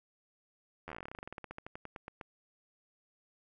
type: slowing click train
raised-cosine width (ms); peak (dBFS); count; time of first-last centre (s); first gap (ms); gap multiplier
0.5; -28; 28; 0.88-2.212; 11; 1.1
effects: none